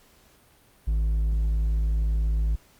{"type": "tone with hard clipping", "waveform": "sine", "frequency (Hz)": 54.2, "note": "A1", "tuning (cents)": -25, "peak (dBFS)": -22, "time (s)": [0.87, 2.56], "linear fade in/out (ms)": 10, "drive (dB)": 3, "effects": ["pink hiss -58 dBFS RMS until 2.79 s", "Opus 48 kbps"]}